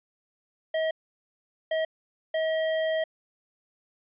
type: tone bursts at uneven times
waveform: square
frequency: 638 Hz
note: D#5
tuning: 43 cents sharp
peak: -25 dBFS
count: 3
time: 0.74-0.91 / 1.71-1.85 / 2.34-3.04 s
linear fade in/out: 5 ms
effects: resampled to 8000 Hz